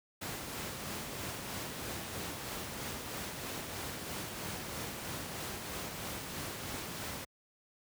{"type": "noise with tremolo", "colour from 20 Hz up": "pink", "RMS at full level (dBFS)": -39, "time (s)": [0.21, 7.25], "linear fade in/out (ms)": 10, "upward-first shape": "sine", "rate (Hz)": 3.1, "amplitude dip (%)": 30, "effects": ["high-pass 80 Hz 12 dB/octave"]}